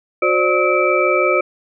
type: tone cluster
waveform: sine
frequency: 363.4 / 525 / 591 / 1283 / 2325 Hz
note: F#4 / C5 / D5 / E6 / D7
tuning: -31 / +6 / +11 / -47 / -18 cents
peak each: -19 dBFS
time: 0.22-1.41 s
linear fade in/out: 5 ms
effects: none